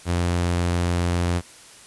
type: tone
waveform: sawtooth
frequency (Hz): 87.31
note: F2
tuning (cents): 0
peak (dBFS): -16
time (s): 0.05-1.42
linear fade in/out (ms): 50
effects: white hiss -46 dBFS RMS until 1.86 s + resampled to 24000 Hz